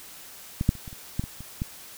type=clicks; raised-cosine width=5 ms; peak=-13 / -6 / -30 / -26 / -30 / -13 / -21 / -27 / -15 dBFS; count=9; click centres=0.611 / 0.691 / 0.753 / 0.878 / 0.929 / 1.195 / 1.239 / 1.406 / 1.619 s; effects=white hiss -45 dBFS RMS until 1.97 s